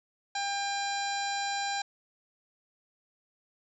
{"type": "harmonic tone with a mistuned harmonic", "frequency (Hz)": 800, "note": "G5", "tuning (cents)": 35, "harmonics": [1, 2, 3, 4, 5, 6, 7, 8, 9], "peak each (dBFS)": [-32, -37, -41, -47, -38, -45, -44, -53, -43], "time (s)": [0.35, 1.82], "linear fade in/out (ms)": 5, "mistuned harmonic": 8, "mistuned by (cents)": 55, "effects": []}